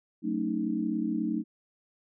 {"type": "chord", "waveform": "sine", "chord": "D# half-diminished seventh", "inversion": "first", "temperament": "just", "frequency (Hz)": [186.68, 224, 280, 311.1], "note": ["F#3", "A3", "C#4", "D#4"], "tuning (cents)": [16, 31, 18, 0], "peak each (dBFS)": [-35, -31, -35, -31], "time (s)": [0.22, 1.44], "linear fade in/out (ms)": 50, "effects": []}